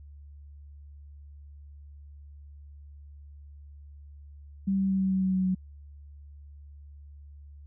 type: tone with pitch steps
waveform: sine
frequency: 194.2 / 192.97 / 191.75 / 190.53 / 189.33 / 188.13 / 186.94 / 185.75 Hz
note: G3 / G3 / G3 / G3 / F#3 / F#3 / F#3 / F#3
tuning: -16 / -27 / -38 / -49 / +40 / +29 / +18 / +7 cents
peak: -23 dBFS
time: 4.67-5.55 s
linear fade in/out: 10 ms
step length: 110 ms
effects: added 72 Hz sine -45 dBFS peak until 7.66 s